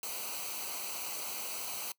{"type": "noise with comb filter", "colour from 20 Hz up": "white", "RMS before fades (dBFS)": -39, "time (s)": [0.03, 1.92], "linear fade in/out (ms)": 2, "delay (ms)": 0.57, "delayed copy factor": -0.75, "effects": ["noise-tail reverb RT60 0.1 s tail -22 dB re dry"]}